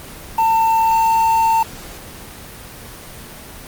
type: tone with quantisation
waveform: triangle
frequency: 900 Hz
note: A5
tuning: 39 cents sharp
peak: -10 dBFS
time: 0.38-1.63 s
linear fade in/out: 5 ms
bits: 5
effects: pink hiss -35 dBFS RMS until 3.67 s + Opus 24 kbps